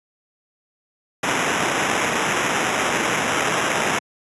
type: noise with sample-and-hold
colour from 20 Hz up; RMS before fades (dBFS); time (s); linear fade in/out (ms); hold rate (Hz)
white; -21; 1.23-3.99; 5; 4410
effects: high-pass 150 Hz 12 dB/octave + resampled to 24000 Hz